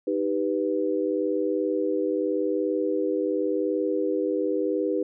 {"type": "chord", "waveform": "sine", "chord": "Eb augmented", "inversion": "none", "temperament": "equal", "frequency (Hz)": [311.1, 392, 493.9], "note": ["Eb4", "G4", "B4"], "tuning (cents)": [0, 0, 0], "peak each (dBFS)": -27, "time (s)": [0.07, 5.03], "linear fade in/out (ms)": 5, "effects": []}